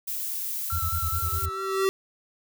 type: noise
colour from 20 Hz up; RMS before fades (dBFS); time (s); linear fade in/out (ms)
violet; -31; 0.07-1.46; 10
type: tone with vibrato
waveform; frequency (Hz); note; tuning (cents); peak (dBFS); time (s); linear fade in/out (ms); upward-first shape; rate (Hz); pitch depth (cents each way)
triangle; 1337; E6; +24; -29; 0.7-1.85; 2; sine; 4.6; 34
type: tone bursts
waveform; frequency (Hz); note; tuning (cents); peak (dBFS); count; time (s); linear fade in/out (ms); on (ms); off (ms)
sine; 82.41; E2; 0; -26; 8; 0.72-1.493; 10; 73; 27
type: tone with exponential growth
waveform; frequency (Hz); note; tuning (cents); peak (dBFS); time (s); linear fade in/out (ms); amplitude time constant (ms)
square; 385.6; G4; -28; -20; 1.06-1.89; 0; 180
effects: none